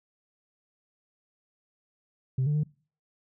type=tone with pitch steps; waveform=sine; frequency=130.6 / 148.2 / 151 Hz; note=C3 / D3 / D3; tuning=-3 / +16 / +48 cents; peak=-21 dBFS; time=2.38-2.635 s; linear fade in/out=5 ms; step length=85 ms; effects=noise-tail reverb RT60 0.4 s tail -24 dB re dry + tanh soft clip ceiling -21 dBFS